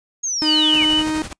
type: linear sweep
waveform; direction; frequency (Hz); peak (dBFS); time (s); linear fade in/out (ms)
sine; down; 6645 to 2093; -20; 0.23-0.85; 10
type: tone with pitch glide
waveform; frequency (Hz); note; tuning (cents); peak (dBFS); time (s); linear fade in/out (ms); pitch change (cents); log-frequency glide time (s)
45% pulse; 308.2 to 311.1; D#4 to D#4; -16 to 0; -19; 0.42-1.22; 0; +16; 0.88-1.08
type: tone with vibrato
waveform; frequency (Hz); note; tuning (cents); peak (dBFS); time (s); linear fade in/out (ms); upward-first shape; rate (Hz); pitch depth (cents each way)
sine; 2971; F#7; +6; -15; 0.44-1.04; 50; sine; 9.9; 14
type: noise with tremolo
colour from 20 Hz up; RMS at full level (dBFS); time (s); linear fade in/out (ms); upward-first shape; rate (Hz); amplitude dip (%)
pink; -30; 0.73-1.33; 2; sine; 12; 75
effects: noise-tail reverb RT60 0.1 s tail -26 dB re dry + resampled to 22050 Hz